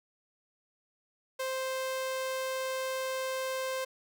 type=tone; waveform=sawtooth; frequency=523.3 Hz; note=C5; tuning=in tune; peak=-28 dBFS; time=1.39-3.85 s; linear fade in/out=10 ms; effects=none